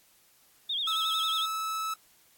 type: tone with vibrato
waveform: sine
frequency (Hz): 3471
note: A7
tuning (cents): -24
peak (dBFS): -28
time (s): 0.69-1.46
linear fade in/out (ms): 10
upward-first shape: sine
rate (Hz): 11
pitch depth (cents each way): 130
type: tone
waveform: 45% pulse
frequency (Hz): 1303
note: E6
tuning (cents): -20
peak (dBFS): -30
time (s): 0.87-1.94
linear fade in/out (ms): 5
effects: white hiss -62 dBFS RMS until 2.37 s + AAC 64 kbps